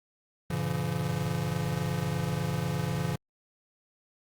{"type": "chord", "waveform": "square", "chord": "G diminished seventh", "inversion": "none", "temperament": "just", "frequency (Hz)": [98, 117.6, 141.12, 169.34], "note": ["G2", "Bb2", "Db3", "Fb3"], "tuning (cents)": [0, 16, 31, 47], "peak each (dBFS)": [-38, -37, -33, -33], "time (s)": [0.5, 3.16], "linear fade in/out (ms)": 5, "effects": ["Opus 32 kbps"]}